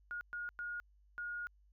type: tone bursts at uneven times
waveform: sine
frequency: 1434 Hz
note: F6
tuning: 45 cents sharp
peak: -39 dBFS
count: 4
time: 0.11-0.21 / 0.33-0.49 / 0.59-0.8 / 1.18-1.47 s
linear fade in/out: 0 ms
effects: added 50 Hz sine -64 dBFS peak until 1.72 s